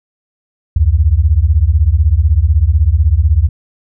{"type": "beating tone pair", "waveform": "sine", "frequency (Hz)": [69.3, 85.3], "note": ["C#2", "F2"], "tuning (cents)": [0, -40], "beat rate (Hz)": 16, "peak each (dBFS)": -10, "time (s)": [0.76, 3.49], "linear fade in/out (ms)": 5, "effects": []}